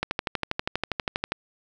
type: click train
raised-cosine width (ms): 0.3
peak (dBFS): -9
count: 17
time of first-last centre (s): 0.03-1.32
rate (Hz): 12.4
effects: none